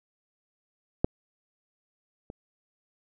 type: clicks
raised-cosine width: 2 ms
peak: -8 / -26 dBFS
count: 2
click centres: 1.045 / 2.301 s
effects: none